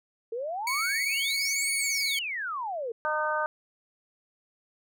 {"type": "exponential two-way sweep", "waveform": "sine", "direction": "up then down", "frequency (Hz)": [440, 10010, 440], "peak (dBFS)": -30, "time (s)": [0.32, 2.92], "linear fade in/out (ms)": 5, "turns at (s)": 1.74}
{"type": "tone with vibrato", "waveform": "sawtooth", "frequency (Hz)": 2226, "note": "C#7", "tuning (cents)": 7, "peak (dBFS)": -24, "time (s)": [0.67, 2.19], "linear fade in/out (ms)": 2, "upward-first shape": "square", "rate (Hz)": 18, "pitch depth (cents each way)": 16}
{"type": "harmonic tone", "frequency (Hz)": 305.9, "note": "D#4", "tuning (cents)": -29, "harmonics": [2, 3, 4, 5], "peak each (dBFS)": [-31, -31, -31, -31], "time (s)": [3.05, 3.46], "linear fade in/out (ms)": 0}
{"effects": []}